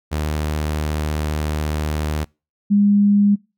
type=tone pair in turn; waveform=sawtooth / sine; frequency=76.2 / 203.4 Hz; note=D#2 / G#3; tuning=-36 / -36 cents; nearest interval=octave + perfect fourth; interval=1700 cents; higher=second; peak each=-16 / -11 dBFS; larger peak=second; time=0.11-2.25 / 2.7-3.36 s; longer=first; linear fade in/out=20 ms; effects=noise-tail reverb RT60 0.3 s tail -26 dB re dry